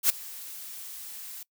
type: noise with ADSR envelope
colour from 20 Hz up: blue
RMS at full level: -19 dBFS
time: 0.03-1.43 s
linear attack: 65 ms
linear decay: 9 ms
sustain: -22 dB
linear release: 4 ms
effects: noise-tail reverb RT60 0.1 s tail -23 dB re dry